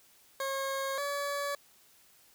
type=tone pair in turn; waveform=20% pulse; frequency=542 / 569.6 Hz; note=C#5 / C#5; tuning=-39 / +47 cents; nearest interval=minor second; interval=86 cents; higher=second; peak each=-27 dBFS; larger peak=neither; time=0.4-0.98 / 0.98-1.55 s; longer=first; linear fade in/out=2 ms; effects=white hiss -62 dBFS RMS until 2.34 s